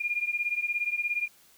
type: beating tone pair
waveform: sine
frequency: 2412 / 2429 Hz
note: D7 / D#7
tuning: +46 / -42 cents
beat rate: 17 Hz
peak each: -29 / -31 dBFS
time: 0-1.28 s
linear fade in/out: 10 ms
effects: white hiss -59 dBFS RMS until 1.57 s